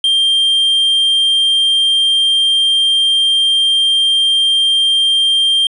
triangle tone, 3180 Hz, G7, 24 cents sharp, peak -8 dBFS, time 0.04-5.67 s, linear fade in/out 2 ms, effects resampled to 24000 Hz

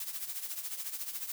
blue noise with tremolo, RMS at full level -36 dBFS, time 0-1.32 s, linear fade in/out 2 ms, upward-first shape triangle, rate 14 Hz, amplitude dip 75%, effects none

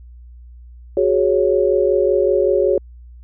sine chord, F# suspended second, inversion none, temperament equal, 370 / 415.3 / 554.4 Hz, F#4 / G#4 / C#5, 0 / 0 / 0 cents, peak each -17 dBFS, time 0.97-2.78 s, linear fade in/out 2 ms, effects added 60 Hz sine -37 dBFS peak until 3.23 s

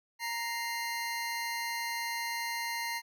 25% pulse tone pair together, 931.5 / 2093 Hz, A#5 / C7, -2 / 0 cents, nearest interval octave + major second, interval 1402 cents, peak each -32 / -33 dBFS, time 0.19-3.02 s, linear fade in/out 50 ms, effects none

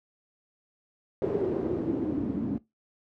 white noise with low-pass filter sweep, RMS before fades -29 dBFS, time 1.22-2.58 s, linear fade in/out 0 ms, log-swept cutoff 420 to 250 Hz, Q 4.8, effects noise-tail reverb RT60 0.2 s tail -20 dB re dry + high-pass 80 Hz 12 dB/octave

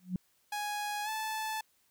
sine tone with exponential growth, 182.3 Hz, F#3, 25 cents flat, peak -26 dBFS, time 0-0.16 s, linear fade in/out 2 ms, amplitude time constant 33 ms
sawtooth tone with pitch glide, 830.6 to 872.9 Hz, G#5 to A5, 0 to -14 cents, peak -30 dBFS, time 0.52-1.61 s, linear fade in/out 5 ms, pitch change +86 cents, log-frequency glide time 1.04-1.09 s
effects white hiss -71 dBFS RMS until 1.9 s

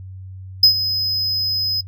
triangle tone with ADSR envelope, 5060 Hz, D#8, 28 cents sharp, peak -4 dBFS, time 0.63-1.81 s, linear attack 5 ms, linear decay 95 ms, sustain -13 dB, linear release 6 ms, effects noise-tail reverb RT60 0.1 s tail -23 dB re dry + added 94 Hz sine -32 dBFS peak until 1.87 s

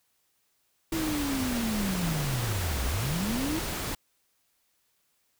sine linear two-way sweep, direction down then up, 329.6 to 56 to 329.6 Hz, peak -28 dBFS, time 0.92-3.59 s, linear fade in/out 5 ms, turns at 2.86 s
pink noise, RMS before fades -33 dBFS, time 0.92-3.95 s, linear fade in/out 5 ms
effects white hiss -72 dBFS RMS until 5.39 s

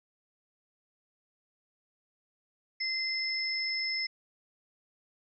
sine tone pair together, 2071 / 5241 Hz, C7 / E8, -18 / -11 cents, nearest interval octave + major third, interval 1607 cents, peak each -33 / -32 dBFS, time 2.8-4.07 s, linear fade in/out 10 ms, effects none

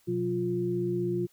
sine tone cluster, 125.8 / 181.7 / 351.2 Hz, B2 / F#3 / F4, +32 / -31 / +10 cents, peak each -34 / -33 / -28 dBFS, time 0.07-1.27 s, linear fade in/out 20 ms, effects white hiss -65 dBFS RMS until 1.32 s

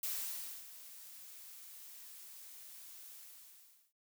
blue noise with ADSR envelope, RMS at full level -38 dBFS, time 0.03-3.93 s, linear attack 5 ms, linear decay 610 ms, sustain -15 dB, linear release 800 ms, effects noise-tail reverb RT60 0.1 s tail -23 dB re dry

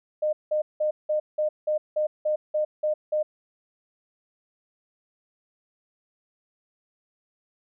sine tone bursts, 610 Hz, D#5, 34 cents flat, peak -21 dBFS, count 11, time 0.22-3.23 s, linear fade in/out 10 ms, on 110 ms, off 180 ms, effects none

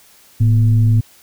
sine tone with frequency modulation, 110 Hz, A2, in tune, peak -9 dBFS, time 0.4-1.01 s, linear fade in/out 10 ms, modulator 133 Hz, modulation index 0.38, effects white hiss -48 dBFS RMS until 1.22 s

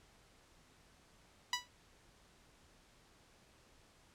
10% pulse tone with exponential decay, 983 Hz, B5, 8 cents flat, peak -21 dBFS, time 1.53-1.68 s, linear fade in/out 2 ms, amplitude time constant 31 ms, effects pink hiss -66 dBFS RMS until 4.14 s + low-pass 9000 Hz 12 dB/octave

